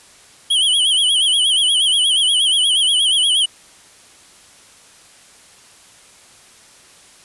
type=tone with vibrato; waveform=square; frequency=3136 Hz; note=G7; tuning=in tune; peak=-13 dBFS; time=0.5-3.46 s; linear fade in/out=10 ms; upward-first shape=sine; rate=8.4 Hz; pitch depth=110 cents each way; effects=white hiss -46 dBFS RMS until 7.24 s + resampled to 24000 Hz